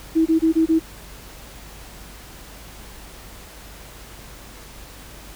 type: tone bursts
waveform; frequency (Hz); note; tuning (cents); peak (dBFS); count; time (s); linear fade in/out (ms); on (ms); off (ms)
sine; 323; E4; -35; -13; 5; 0.15-0.796; 20; 110; 24
effects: added 50 Hz sine -43 dBFS peak until 5.35 s + pink hiss -42 dBFS RMS until 5.35 s